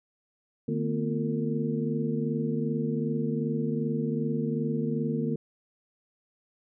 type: tone cluster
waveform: sine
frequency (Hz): 150.8 / 226.4 / 249 / 346.1 / 453.3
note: D3 / A3 / B3 / F4 / A#4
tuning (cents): +46 / +50 / +14 / -16 / -48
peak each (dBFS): -31 / -30 / -33 / -37 / -34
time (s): 0.68-5.36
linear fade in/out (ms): 5
effects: none